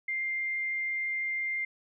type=tone; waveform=sine; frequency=2102 Hz; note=C7; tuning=7 cents sharp; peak=-29 dBFS; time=0.08-1.65 s; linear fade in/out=5 ms; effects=none